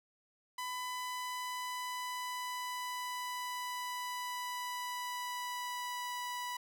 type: tone with pitch glide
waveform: sawtooth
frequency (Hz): 1000 to 984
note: B5 to B5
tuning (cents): +21 to -7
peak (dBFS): -34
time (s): 0.58-6.57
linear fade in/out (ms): 5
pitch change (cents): -28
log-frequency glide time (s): 0.88-6.12
effects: none